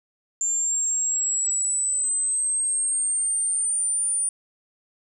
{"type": "exponential sweep", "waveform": "sine", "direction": "up", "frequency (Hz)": [7270, 9370], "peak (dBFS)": -21, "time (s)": [0.41, 4.29], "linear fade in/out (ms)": 2, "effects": []}